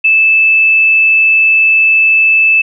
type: tone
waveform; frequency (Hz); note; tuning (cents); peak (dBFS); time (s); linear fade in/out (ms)
sine; 2627; E7; -7; -5; 0.04-2.62; 10
effects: none